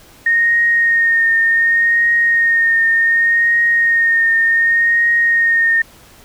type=tone with vibrato; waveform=sine; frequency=1848 Hz; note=A#6; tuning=16 cents flat; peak=-10 dBFS; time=0.26-5.82 s; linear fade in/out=5 ms; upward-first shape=triangle; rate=0.67 Hz; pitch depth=23 cents each way; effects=pink hiss -44 dBFS RMS until 6.24 s